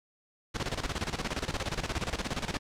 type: noise with tremolo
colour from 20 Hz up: pink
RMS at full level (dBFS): -31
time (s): 0.54-2.59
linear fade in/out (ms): 20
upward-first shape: square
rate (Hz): 17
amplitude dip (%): 75
effects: low-pass 6000 Hz 12 dB/octave